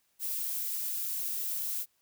violet noise, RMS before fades -34 dBFS, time 0.19-1.86 s, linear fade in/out 50 ms, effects white hiss -73 dBFS RMS until 2.01 s

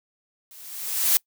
blue noise with level ramp, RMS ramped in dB -47 to -17 dBFS, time 0.51-1.17 s, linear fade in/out 0 ms, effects noise-tail reverb RT60 0.1 s tail -25 dB re dry

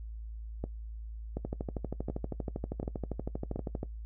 two click trains, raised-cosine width 2 ms, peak -21 / -21 dBFS, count 5 / 31, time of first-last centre 0.64-3.56 / 1.45-3.831 s, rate 1.37 / 12.6 Hz, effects noise-tail reverb RT60 0.1 s tail -18 dB re dry + added 55 Hz sine -39 dBFS peak until 4.05 s

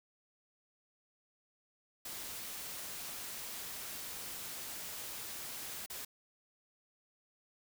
white noise with dropouts, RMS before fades -44 dBFS, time 2.05-6.05 s, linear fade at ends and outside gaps 5 ms, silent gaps 5.862-5.899 s, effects none

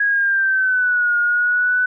sine exponential two-way sweep, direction down then up, 1660 to 1427 to 1499 Hz, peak -14 dBFS, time 0-1.86 s, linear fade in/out 5 ms, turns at 1.18 s, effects none

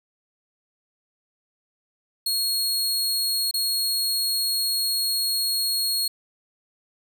sawtooth tone with dropouts, 4304 Hz, C8, 48 cents sharp, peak -19 dBFS, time 2.26-6.08 s, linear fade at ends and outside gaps 5 ms, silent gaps 3.512-3.539 s, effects none

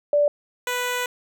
sine / 10% pulse tone pair in turn, 584 / 494 Hz, D5 / B4, -10 / 0 cents, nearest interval minor third, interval 290 cents, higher first, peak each -15 dBFS, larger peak neither, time 0.13-0.28 / 0.67-1.06 s, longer second, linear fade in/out 2 ms, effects none

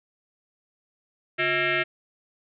sine tone with frequency modulation, 142.4 Hz, C#3, 47 cents sharp, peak -21 dBFS, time 1.38-1.84 s, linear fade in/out 20 ms, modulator 498 Hz, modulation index 5.2, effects none

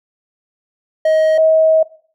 triangle / sine tone pair in turn, 630 / 637 Hz, D#5 / D#5, +21 / +41 cents, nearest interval unison, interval 20 cents, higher second, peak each -8 dBFS, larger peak neither, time 1.05-1.38 / 1.38-1.83 s, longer second, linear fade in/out 5 ms, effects noise-tail reverb RT60 0.5 s tail -20 dB re dry

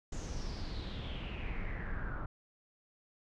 brown noise with low-pass filter sweep, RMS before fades -39 dBFS, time 0.12-2.26 s, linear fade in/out 5 ms, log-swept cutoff 7000 to 1300 Hz, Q 6.1, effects none

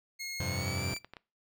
20% pulse tone with pitch glide, 2157 to 2339 Hz, C#7 to D7, -48 to -8 cents, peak -32 dBFS, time 0.19-0.99 s, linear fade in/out 20 ms, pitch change +140 cents, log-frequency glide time 0.46-0.84 s
sawtooth chord, F suspended second, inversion none, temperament equal, 87.31 / 98 / 130.81 Hz, F2 / G2 / C3, 0 / 0 / 0 cents, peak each -33 dBFS, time 0.4-0.94 s, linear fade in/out 0 ms
clicks, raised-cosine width 0.3 ms, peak -29 dBFS, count 5, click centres 0.779 / 0.965 / 1.046 / 1.136 / 1.168 s
effects noise-tail reverb RT60 0.3 s tail -22 dB re dry

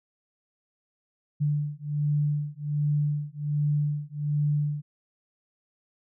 sine beating tone pair, 146.83 / 148.13 Hz, D3 / D3, 0 / +15 cents, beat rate 1.3 Hz, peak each -27 dBFS, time 1.4-4.82 s, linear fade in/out 20 ms, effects none

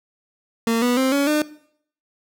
30% pulse tone with pitch steps, 228.7 / 245.1 / 262.7 / 281.6 / 301.8 Hz, A#3 / B3 / C4 / C#4 / D4, -33 / -13 / +7 / +27 / +47 cents, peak -14 dBFS, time 0.67-1.42 s, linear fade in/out 2 ms, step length 150 ms, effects noise-tail reverb RT60 0.6 s tail -18 dB re dry

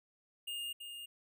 square tone with echo, 2829 Hz, F7, 22 cents sharp, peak -39 dBFS, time 0.47-0.73 s, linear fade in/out 10 ms, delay 330 ms, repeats 1, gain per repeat -6 dB, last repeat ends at 1.06 s, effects none

